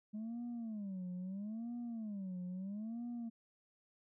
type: tone with vibrato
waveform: sine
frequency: 207.7 Hz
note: G#3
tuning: in tune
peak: -38 dBFS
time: 0.13-3.3 s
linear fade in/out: 20 ms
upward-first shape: sine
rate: 0.76 Hz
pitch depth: 250 cents each way
effects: tanh soft clip ceiling -39 dBFS